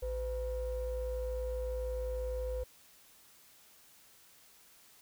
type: ring-modulated tone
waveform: triangle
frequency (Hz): 224.9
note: A3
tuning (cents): +38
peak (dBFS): -28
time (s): 0.02-2.64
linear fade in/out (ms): 10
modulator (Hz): 281
effects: tanh soft clip ceiling -26 dBFS + white hiss -61 dBFS RMS until 5.01 s